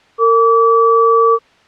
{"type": "tone pair together", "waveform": "sine", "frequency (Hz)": [457, 1151.6], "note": ["A#4", "D6"], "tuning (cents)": [-34, -34], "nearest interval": "octave + major third", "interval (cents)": 1600, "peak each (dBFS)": -10, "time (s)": [0.18, 1.39], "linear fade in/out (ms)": 50, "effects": ["white hiss -49 dBFS RMS until 1.67 s", "low-pass 3000 Hz 12 dB/octave"]}